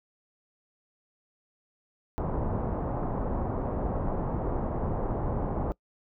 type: low-pass noise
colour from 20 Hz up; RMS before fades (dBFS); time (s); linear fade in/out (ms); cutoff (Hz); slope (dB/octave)
pink; -30; 2.18-5.72; 0; 960; 24
effects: noise-tail reverb RT60 0.1 s tail -23 dB re dry